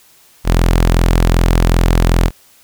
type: tone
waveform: sawtooth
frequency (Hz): 42.61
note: F1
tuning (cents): -42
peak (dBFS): -5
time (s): 0.44-2.31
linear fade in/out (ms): 50
effects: white hiss -48 dBFS RMS until 2.63 s